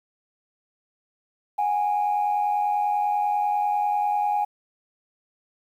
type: tone pair together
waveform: sine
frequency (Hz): 735.9 / 826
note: F#5 / G#5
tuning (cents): -10 / -10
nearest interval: major second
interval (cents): 200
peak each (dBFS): -27 / -20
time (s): 1.58-4.45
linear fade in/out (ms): 10
effects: tanh soft clip ceiling -16 dBFS + 9-bit